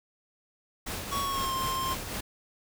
pink noise with tremolo, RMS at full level -34 dBFS, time 0.86-2.21 s, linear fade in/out 10 ms, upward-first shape triangle, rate 4 Hz, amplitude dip 45%
square tone with pitch glide, 1117 to 1056.1 Hz, C#6 to C6, +13 to +16 cents, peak -30 dBFS, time 1.11-1.95 s, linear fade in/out 20 ms, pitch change -97 cents, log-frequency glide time 1.22-1.54 s
effects none

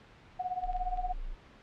sine tone with tremolo, 731 Hz, F#5, 21 cents flat, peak -28 dBFS, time 0.39-1.13 s, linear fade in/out 10 ms, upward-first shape triangle, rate 17 Hz, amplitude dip 95%
sine tone, 29.08 Hz, A#0, 3 cents flat, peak -34 dBFS, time 0.63-1.35 s, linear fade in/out 20 ms
clicks, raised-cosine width 0.2 ms, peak -35 dBFS, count 4, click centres 0.638 / 0.731 / 0.766 / 0.974 s
effects pink hiss -56 dBFS RMS until 1.62 s + low-pass 3000 Hz 12 dB/octave

